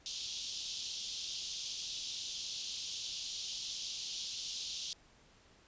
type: band-pass noise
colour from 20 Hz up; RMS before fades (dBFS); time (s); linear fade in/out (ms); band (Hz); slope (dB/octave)
pink; -42; 0.06-4.93; 0; 3100 to 6600; 48
effects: pink hiss -64 dBFS RMS until 5.67 s + resampled to 16000 Hz